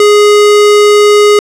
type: tone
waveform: square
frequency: 415.3 Hz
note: G#4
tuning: in tune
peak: -3 dBFS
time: 0-1.39 s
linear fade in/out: 2 ms
effects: low-pass 9000 Hz 12 dB/octave